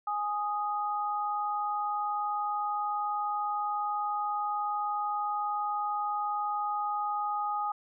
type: tone pair together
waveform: sine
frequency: 830.6 / 1243.4 Hz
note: G#5 / D#6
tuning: 0 / -2 cents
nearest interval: perfect fifth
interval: 698 cents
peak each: -31 / -32 dBFS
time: 0.07-7.72 s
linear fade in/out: 5 ms
effects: none